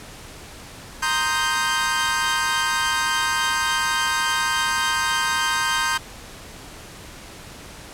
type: chord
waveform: sawtooth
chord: C minor seventh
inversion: third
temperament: equal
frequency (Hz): 932.3 / 1046.5 / 1244.5 / 1568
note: Bb5 / C6 / Eb6 / G6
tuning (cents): 0 / 0 / 0 / 0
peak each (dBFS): -23 / -23 / -24 / -19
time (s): 1.02-5.98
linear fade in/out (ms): 10
effects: pink hiss -40 dBFS RMS until 7.93 s + low-pass 11000 Hz 12 dB/octave